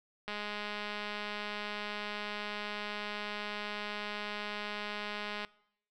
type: click train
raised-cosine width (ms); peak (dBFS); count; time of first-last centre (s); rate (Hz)
0.3; -23; 1076; 0.28-5.448; 208
effects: noise-tail reverb RT60 0.7 s tail -22 dB re dry